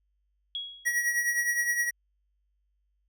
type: tone with exponential decay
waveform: sine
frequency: 3322 Hz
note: G#7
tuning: in tune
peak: -29 dBFS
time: 0.55-1.06 s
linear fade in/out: 1 ms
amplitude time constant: 110 ms
type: tone with tremolo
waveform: square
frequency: 1913 Hz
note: A#6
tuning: 44 cents sharp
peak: -23 dBFS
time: 0.85-1.91 s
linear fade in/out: 20 ms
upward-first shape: triangle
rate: 9.7 Hz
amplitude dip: 65%
effects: added 50 Hz sine -70 dBFS peak until 3.08 s